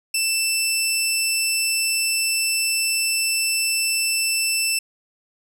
15% pulse tone, 2661 Hz, E7, 16 cents sharp, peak -12 dBFS, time 0.14-4.79 s, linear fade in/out 5 ms, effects none

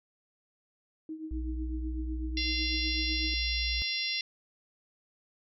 sine tone with tremolo, 315.5 Hz, D#4, 24 cents sharp, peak -34 dBFS, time 1.09-3.34 s, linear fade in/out 2 ms, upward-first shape triangle, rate 8 Hz, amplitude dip 75%
sine tone, 59.9 Hz, A#1, 48 cents sharp, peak -32 dBFS, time 1.31-3.82 s, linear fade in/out 0 ms
harmonic tone, 690 Hz, F5, 21 cents flat, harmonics 3 / 4 / 5 / 6 / 7 / 8, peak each -37 / -37 / -37 / -37 / -37 / -37 dBFS, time 2.37-4.21 s, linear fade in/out 2 ms
effects none

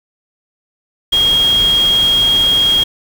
sine tone in noise, 3260 Hz, G#7, 33 cents flat, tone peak -9 dBFS, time 1.12-2.84 s, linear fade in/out 10 ms, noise pink, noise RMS -24 dBFS, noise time 1.12-2.84 s, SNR +12 dB, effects none

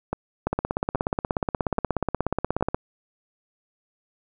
two click trains, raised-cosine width 1 ms, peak -11 / -9 dBFS, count 4 / 39, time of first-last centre 0.13-2.609 / 0.47-2.745 s, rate 1.21 / 16.7 Hz, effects none

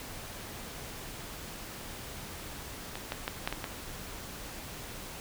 clicks, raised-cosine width 0.3 ms, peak -21 / -17 / -15 / -13 / -18 / -18 dBFS, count 6, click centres 2.955 / 3.121 / 3.279 / 3.475 / 3.526 / 3.642 s, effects pink hiss -43 dBFS RMS until 5.2 s

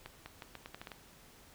accelerating click train, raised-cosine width 0.3 ms, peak -28 dBFS, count 9, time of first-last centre 0.06-0.918 s, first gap 200 ms, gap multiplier 0.81, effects pink hiss -59 dBFS RMS until 1.54 s

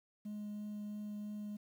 sine tone with vibrato, 208.8 Hz, G#3, 10 cents sharp, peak -38 dBFS, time 0.25-1.57 s, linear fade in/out 10 ms, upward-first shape triangle, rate 3 Hz, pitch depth 9 cents each way, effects tanh soft clip ceiling -40 dBFS + 11-bit

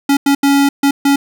square tone bursts at uneven times, 279.9 Hz, C#4, 17 cents sharp, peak -9 dBFS, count 5, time 0.09-0.17 / 0.26-0.35 / 0.43-0.69 / 0.83-0.91 / 1.05-1.16 s, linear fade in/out 5 ms, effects none

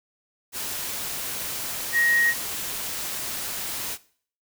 sine tone in noise, 1883 Hz, A#6, 17 cents sharp, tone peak -18 dBFS, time 1.92-2.34 s, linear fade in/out 50 ms, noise white, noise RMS -31 dBFS, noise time 0.52-3.98 s, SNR +10 dB, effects noise-tail reverb RT60 0.5 s tail -19 dB re dry

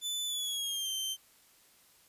sawtooth tone with pitch glide, 3499 to 3117 Hz, A7 to G7, -10 to -11 cents, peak -30 dBFS, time 0.01-1.17 s, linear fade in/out 50 ms, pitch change -201 cents, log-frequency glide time 0.26-0.94 s, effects white hiss -63 dBFS RMS until 2.08 s + resampled to 32000 Hz

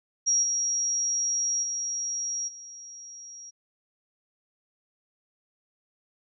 sine tone with level steps, 5660 Hz, F8, 22 cents sharp, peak -20 / -24 / -28 / -41 dBFS, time 0.26-3.51 s, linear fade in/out 20 ms, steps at 0.42 / 1.62 / 2.47 s, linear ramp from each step 20 ms, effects none

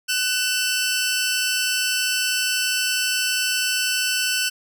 15% pulse tone pair together, 1504.1 / 2680 Hz, F#6 / E7, +28 / +28 cents, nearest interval minor seventh, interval 1000 cents, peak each -16 dBFS, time 0.08-4.5 s, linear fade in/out 20 ms, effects none

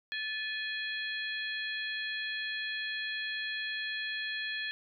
harmonic tone with a mistuned harmonic, 830.6 Hz, G#5, in tune, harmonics 2 / 3 / 4 / 5, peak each -36 / -41 / -40 / -43 dBFS, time 0.12-4.71 s, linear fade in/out 0 ms, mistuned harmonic 2, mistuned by +83 cents, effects none

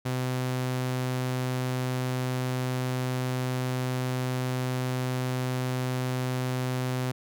sawtooth tone, 127.5 Hz, C3, 44 cents flat, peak -23 dBFS, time 0.05-7.12 s, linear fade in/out 10 ms, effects none

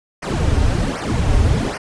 brown noise with flanger, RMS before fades -17 dBFS, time 0.22-1.78 s, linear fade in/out 10 ms, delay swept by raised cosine 0.26 to 6.06 ms, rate 1.3 Hz, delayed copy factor -1, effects resampled to 22050 Hz

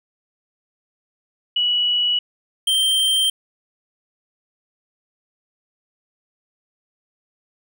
sine / square tone pair in turn, 2936 / 3144 Hz, F#7 / G7, -14 / +4 cents, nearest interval minor second, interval 118 cents, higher second, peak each -16 dBFS, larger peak neither, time 1.56-2.19 / 2.67-3.3 s, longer neither, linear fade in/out 5 ms, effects none

